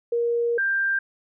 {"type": "tone pair in turn", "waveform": "sine", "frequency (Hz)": [471.2, 1584.9], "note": ["A#4", "G6"], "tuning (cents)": [19, 19], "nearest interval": "octave + major sixth", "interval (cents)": 2100, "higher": "second", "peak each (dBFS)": -20, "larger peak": "neither", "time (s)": [[0.12, 0.58], [0.58, 0.99]], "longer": "first", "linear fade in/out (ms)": 5, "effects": []}